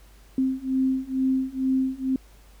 sine beating tone pair, 261.6 / 263.8 Hz, C4 / C4, 0 / +14 cents, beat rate 2.2 Hz, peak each -25 / -24 dBFS, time 0.38-2.16 s, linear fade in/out 2 ms, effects added 50 Hz sine -49 dBFS peak until 2.6 s + pink hiss -57 dBFS RMS until 2.6 s

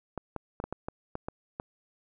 clicks, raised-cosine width 1 ms, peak -20 dBFS, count 9, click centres 0.177 / 0.363 / 0.601 / 0.64 / 0.726 / 0.885 / 1.154 / 1.285 / 1.599 s, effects none

